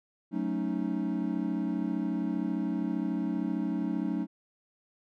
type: chord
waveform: triangle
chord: D# half-diminished seventh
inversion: first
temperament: equal with one note detuned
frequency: 185 / 220 / 278 / 311.1 Hz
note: F#3 / A3 / C#4 / D#4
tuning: 0 / 0 / +5 / 0 cents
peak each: -32 dBFS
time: 0.31-4.27 s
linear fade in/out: 50 ms
effects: none

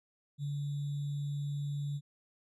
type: tone with sample-and-hold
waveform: sine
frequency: 143.6 Hz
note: D3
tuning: 39 cents flat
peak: -33 dBFS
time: 0.38-2.01 s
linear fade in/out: 50 ms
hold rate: 3675 Hz
effects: resampled to 24000 Hz

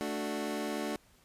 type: chord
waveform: 25% pulse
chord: D major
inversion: second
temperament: equal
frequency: 220 / 293.7 / 370 Hz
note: A3 / D4 / F#4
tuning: 0 / 0 / 0 cents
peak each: -34 / -33 / -36 dBFS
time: 0.01-0.96 s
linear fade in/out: 0 ms
effects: pink hiss -64 dBFS RMS until 1.24 s + resampled to 32000 Hz

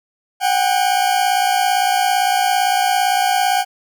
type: tone pair together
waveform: 40% pulse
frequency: 738 / 795.7 Hz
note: F#5 / G5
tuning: -5 / +26 cents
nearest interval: minor second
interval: 131 cents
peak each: -16 dBFS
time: 0.4-3.65 s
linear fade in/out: 50 ms
effects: none

